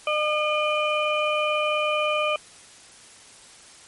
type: harmonic tone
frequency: 606 Hz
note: D#5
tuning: 46 cents flat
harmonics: 1 / 2 / 4 / 5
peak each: -24 / -26 / -27 / -31 dBFS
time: 0.07-2.36 s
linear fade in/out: 2 ms
effects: white hiss -48 dBFS RMS until 3.87 s + MP3 48 kbps